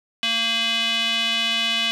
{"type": "tone with band-pass filter", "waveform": "square", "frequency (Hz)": 228.9, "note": "A#3", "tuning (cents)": -31, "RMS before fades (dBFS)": -22, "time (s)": [0.23, 1.91], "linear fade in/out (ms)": 0, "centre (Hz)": 3100, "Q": 4.3, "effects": []}